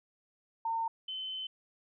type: tone pair in turn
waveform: sine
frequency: 909 / 3057 Hz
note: A#5 / G7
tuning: -44 / -44 cents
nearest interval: octave + major sixth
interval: 2100 cents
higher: second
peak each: -30 / -36 dBFS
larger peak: first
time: 0.65-0.88 / 1.08-1.47 s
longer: second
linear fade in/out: 5 ms
effects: none